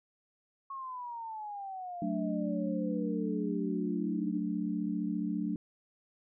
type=exponential sweep; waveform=sine; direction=down; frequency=1100 to 299.1 Hz; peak=-38 dBFS; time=0.7-4.38 s; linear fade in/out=5 ms
type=chord; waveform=sine; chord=D major; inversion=first; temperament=equal; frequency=185 / 220 / 293.7 Hz; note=F#3 / A3 / D4; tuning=0 / 0 / 0 cents; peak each=-35 dBFS; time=2.02-5.56 s; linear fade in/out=2 ms
effects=none